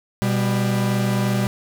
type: tone pair together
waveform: 45% pulse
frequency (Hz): 123.2 / 197.7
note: B2 / G3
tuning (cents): -4 / +15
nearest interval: minor sixth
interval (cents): 819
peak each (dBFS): -21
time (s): 0.22-1.47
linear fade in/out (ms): 0
effects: 7-bit